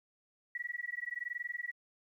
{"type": "tone with amplitude modulation", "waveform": "sine", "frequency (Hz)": 1932, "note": "B6", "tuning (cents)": -39, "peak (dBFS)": -33, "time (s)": [0.55, 1.72], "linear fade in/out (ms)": 2, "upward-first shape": "sine", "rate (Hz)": 21.2, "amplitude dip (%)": 100, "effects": ["12-bit"]}